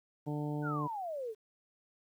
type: harmonic tone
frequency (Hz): 148.4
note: D3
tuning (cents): +18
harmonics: 1 / 2 / 3 / 4 / 5 / 6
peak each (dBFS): -36 / -38 / -44 / -47 / -48 / -48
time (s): 0.26-0.88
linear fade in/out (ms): 20
type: exponential sweep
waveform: sine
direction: down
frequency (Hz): 1526 to 415.3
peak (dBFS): -36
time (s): 0.62-1.35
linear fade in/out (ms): 50
effects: 11-bit